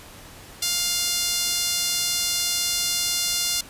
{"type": "tone with high-pass filter", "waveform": "sawtooth", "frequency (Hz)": 702, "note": "F5", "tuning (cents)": 9, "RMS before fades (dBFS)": -24, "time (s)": [0.62, 3.61], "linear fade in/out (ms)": 5, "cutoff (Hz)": 4400, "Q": 1.2, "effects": ["pink hiss -44 dBFS RMS until 3.69 s", "resampled to 32000 Hz"]}